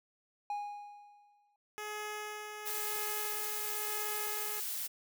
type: tone with exponential decay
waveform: triangle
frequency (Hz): 823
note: G#5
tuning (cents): -16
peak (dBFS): -31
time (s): 0.5-1.56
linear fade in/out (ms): 2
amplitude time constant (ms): 230
type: tone with tremolo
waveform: 10% pulse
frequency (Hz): 422.3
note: G#4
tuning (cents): +29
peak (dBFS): -30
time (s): 1.78-4.6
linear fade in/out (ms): 0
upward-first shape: sine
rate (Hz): 0.97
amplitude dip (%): 40
type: noise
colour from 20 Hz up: blue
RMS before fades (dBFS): -38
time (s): 2.65-4.88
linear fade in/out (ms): 20
effects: none